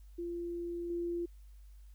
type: tone with level steps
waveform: sine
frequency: 344.3 Hz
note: F4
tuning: 25 cents flat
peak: -36 / -33 dBFS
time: 0.18-1.26 s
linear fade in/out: 10 ms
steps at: 0.9 s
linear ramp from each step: 2 ms
effects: added 50 Hz sine -51 dBFS peak until 1.94 s + white hiss -73 dBFS RMS until 1.94 s

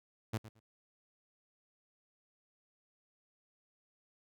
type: tone with echo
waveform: sawtooth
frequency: 110.8 Hz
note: A2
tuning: 13 cents sharp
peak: -29 dBFS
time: 0.33-0.38 s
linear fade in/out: 10 ms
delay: 110 ms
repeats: 2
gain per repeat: -15 dB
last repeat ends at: 0.6 s
effects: none

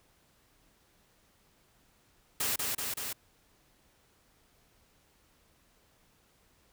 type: noise with echo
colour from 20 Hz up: white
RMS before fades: -31 dBFS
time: 2.4-2.56 s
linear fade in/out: 5 ms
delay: 190 ms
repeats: 3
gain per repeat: -2 dB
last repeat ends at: 3.13 s
effects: pink hiss -67 dBFS RMS until 6.72 s

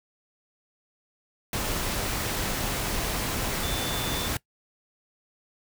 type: tone in noise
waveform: sine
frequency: 3523 Hz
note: A7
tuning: 1 cent sharp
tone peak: -34 dBFS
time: 3.63-4.28 s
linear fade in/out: 2 ms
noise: pink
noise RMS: -29 dBFS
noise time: 1.53-4.37 s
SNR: -8 dB
effects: noise-tail reverb RT60 0.1 s tail -21 dB re dry

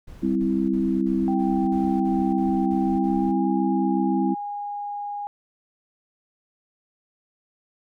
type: noise bursts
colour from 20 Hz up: brown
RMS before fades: -41 dBFS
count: 10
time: 0.07-3.321 s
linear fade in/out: 10 ms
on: 290 ms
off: 39 ms
type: chord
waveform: sine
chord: C major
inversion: second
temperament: equal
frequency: 196 / 261.6 / 329.6 Hz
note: G3 / C4 / E4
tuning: 0 / 0 / 0 cents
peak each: -24 dBFS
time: 0.22-4.35 s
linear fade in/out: 20 ms
type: tone with pitch glide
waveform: sine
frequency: 784 to 819.2 Hz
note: G5 to G#5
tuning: 0 to -24 cents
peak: -28 dBFS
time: 1.28-5.27 s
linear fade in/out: 0 ms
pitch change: +76 cents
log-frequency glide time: 2.84-3.5 s
effects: none

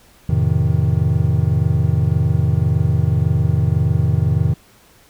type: chord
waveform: triangle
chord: F dominant seventh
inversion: none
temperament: just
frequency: 87.31 / 109.13 / 130.96 / 157.15 Hz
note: F2 / A2 / C3 / Eb3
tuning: 0 / -14 / +2 / +18 cents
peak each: -17 dBFS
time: 0.29-4.54 s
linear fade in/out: 5 ms
effects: pink hiss -50 dBFS RMS until 5.09 s

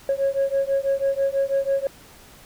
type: beating tone pair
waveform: sine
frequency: 545 / 551.1 Hz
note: C#5 / C#5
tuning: -29 / -10 cents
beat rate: 6.1 Hz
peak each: -21 dBFS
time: 0.09-1.87 s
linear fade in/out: 2 ms
effects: tanh soft clip ceiling -15 dBFS + pink hiss -48 dBFS RMS until 2.45 s

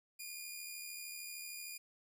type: tone with amplitude modulation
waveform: 10% pulse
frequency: 2429 Hz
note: D#7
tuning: 42 cents flat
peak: -34 dBFS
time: 0.19-1.78 s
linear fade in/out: 10 ms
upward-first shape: sine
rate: 73.2 Hz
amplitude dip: 35%
effects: none

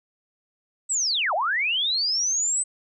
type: linear two-way sweep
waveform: sine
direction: down then up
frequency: 8190 to 578 to 8190 Hz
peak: -21 dBFS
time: 0.89-2.64 s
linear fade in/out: 20 ms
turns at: 1.34 s
effects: none

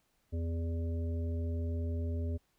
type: harmonic tone with a mistuned harmonic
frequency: 83.6 Hz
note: E2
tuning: 25 cents sharp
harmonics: 1 / 3 / 5 / 7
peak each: -32 / -42 / -46 / -49 dBFS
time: 0.32-2.38 s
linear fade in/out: 20 ms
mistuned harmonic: 5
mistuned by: -28 cents
effects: pink hiss -75 dBFS RMS until 2.58 s

